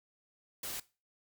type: noise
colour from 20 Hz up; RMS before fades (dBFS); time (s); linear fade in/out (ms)
white; -40; 0.63-0.8; 5
effects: noise-tail reverb RT60 0.3 s tail -19 dB re dry